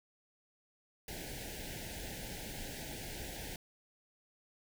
pink band-stop noise, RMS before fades -44 dBFS, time 1.08-3.56 s, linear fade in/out 2 ms, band 890 to 1500 Hz, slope 96 dB/octave, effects none

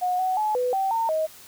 sine tone with pitch steps, 726 / 747 / 854 / 497.2 / 773 / 909 / 630 Hz, F#5 / F#5 / G#5 / B4 / G5 / A#5 / D#5, -33 / +16 / +48 / +12 / -24 / -44 / +21 cents, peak -21 dBFS, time 0.01-1.27 s, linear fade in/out 20 ms, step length 180 ms, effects white hiss -47 dBFS RMS until 1.47 s

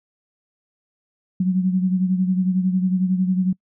sine beating tone pair, 183.9 / 194.9 Hz, F#3 / G3, -10 / -10 cents, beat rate 11 Hz, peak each -17 / -25 dBFS, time 1.4-3.53 s, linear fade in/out 5 ms, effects noise-tail reverb RT60 0.1 s tail -26 dB re dry

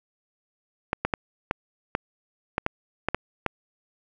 clicks, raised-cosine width 0.5 ms, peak -8 dBFS, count 10, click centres 0.931 / 1.05 / 1.138 / 1.511 / 1.951 / 2.581 / 2.664 / 3.086 / 3.146 / 3.463 s, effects none

